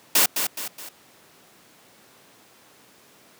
white noise with echo, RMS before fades -17 dBFS, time 0.15-0.26 s, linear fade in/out 5 ms, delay 210 ms, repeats 3, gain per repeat -7 dB, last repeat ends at 0.89 s, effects pink hiss -53 dBFS RMS until 3.39 s + high-pass 200 Hz 12 dB/octave

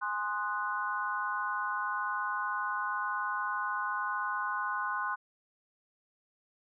sine chord, Ab dominant seventh, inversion none, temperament equal with one note detuned, 830.6 / 1046.5 / 1238.1 / 1480 Hz, Ab5 / C6 / Eb6 / Gb6, 0 / 0 / -9 / 0 cents, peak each -40 / -34 / -39 / -35 dBFS, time 0.01-5.16 s, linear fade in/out 20 ms, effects none

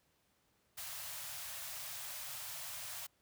white band-stop noise, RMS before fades -45 dBFS, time 0.77-3.07 s, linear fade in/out 10 ms, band 160 to 560 Hz, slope 96 dB/octave, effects pink hiss -75 dBFS RMS until 3.21 s + high-pass 60 Hz 12 dB/octave

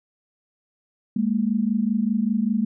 sine tone pair together, 205 / 230.1 Hz, G#3 / A#3, -22 / -22 cents, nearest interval major second, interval 200 cents, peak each -22 dBFS, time 1.16-2.65 s, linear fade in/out 5 ms, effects none

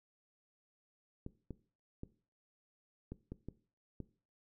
clicks, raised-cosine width 3 ms, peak -30 dBFS, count 7, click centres 1.264 / 1.507 / 2.034 / 3.12 / 3.32 / 3.486 / 4.003 s, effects noise-tail reverb RT60 0.4 s tail -18 dB re dry

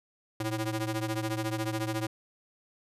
sawtooth ring-modulated tone, 220 Hz, A3, in tune, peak -23 dBFS, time 0.4-2.07 s, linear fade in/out 5 ms, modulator 103 Hz, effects resampled to 32000 Hz

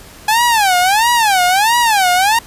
sawtooth tone with vibrato, 830 Hz, G#5, 1 cent flat, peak -6 dBFS, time 0.28-2.39 s, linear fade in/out 5 ms, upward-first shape sine, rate 1.5 Hz, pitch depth 260 cents each way, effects pink hiss -38 dBFS RMS until 2.46 s + resampled to 32000 Hz

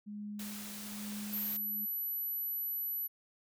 sine tone with tremolo, 207.7 Hz, G#3, in tune, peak -39 dBFS, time 0.06-1.86 s, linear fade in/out 20 ms, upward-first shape sine, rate 1.1 Hz, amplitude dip 60%
white noise, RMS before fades -46 dBFS, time 0.39-1.57 s, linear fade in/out 5 ms
sine tone, 11840 Hz, F#9, in tune, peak -34 dBFS, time 1.32-3.08 s, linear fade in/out 20 ms
effects none

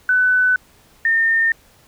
sine tone pair in turn, 1500 / 1818 Hz, F#6 / A#6, +23 / -44 cents, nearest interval minor third, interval 333 cents, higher second, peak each -12 / -13 dBFS, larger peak first, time 0.09-0.56 / 1.05-1.52 s, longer neither, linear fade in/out 2 ms, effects pink hiss -52 dBFS RMS until 1.87 s

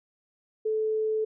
sine tone, 435.4 Hz, A4, 18 cents flat, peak -24 dBFS, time 0.65-1.25 s, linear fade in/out 10 ms, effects none

